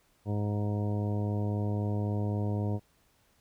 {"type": "harmonic tone", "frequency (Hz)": 103.83, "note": "G#2", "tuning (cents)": 0, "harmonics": [1, 2, 3, 4, 5, 6, 7, 9], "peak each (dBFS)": [-29, -35, -39, -41, -43, -45, -46, -48], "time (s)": [0.25, 2.8], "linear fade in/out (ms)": 50, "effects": ["pink hiss -68 dBFS RMS until 3.4 s"]}